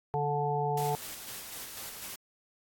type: harmonic tone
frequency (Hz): 145.8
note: D3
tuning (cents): -12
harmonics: 1 / 3 / 5 / 6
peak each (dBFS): -33 / -33 / -33 / -33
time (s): 0.14-0.95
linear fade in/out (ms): 0
type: noise with tremolo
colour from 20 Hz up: white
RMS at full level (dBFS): -41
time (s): 0.77-2.16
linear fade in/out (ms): 5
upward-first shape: square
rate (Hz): 4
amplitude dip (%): 30
effects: AAC 64 kbps